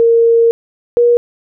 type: tone pair in turn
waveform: sine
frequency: 462.3 / 477.8 Hz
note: A#4 / A#4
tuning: -14 / +43 cents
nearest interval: minor second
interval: 57 cents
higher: second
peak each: -6 dBFS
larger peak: neither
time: 0-0.51 / 0.97-1.17 s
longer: first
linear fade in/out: 0 ms
effects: none